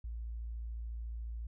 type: tone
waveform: sine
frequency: 57 Hz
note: A#1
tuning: 38 cents flat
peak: -38 dBFS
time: 0.04-1.47 s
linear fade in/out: 5 ms
effects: none